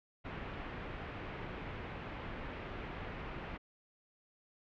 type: low-pass noise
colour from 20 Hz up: pink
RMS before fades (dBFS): -44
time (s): 0.24-3.58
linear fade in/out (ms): 20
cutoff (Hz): 2700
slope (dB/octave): 24
effects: none